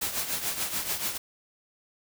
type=noise with tremolo; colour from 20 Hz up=white; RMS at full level=-28 dBFS; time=0.01-1.18 s; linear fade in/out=10 ms; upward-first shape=triangle; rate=6.9 Hz; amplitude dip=70%; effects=none